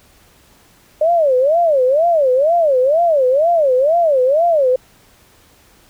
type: tone with vibrato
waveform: sine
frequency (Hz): 591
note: D5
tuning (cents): +11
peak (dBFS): -10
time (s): 1.01-4.76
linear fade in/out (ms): 5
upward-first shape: sine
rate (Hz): 2.1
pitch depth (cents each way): 280
effects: pink hiss -50 dBFS RMS until 5.89 s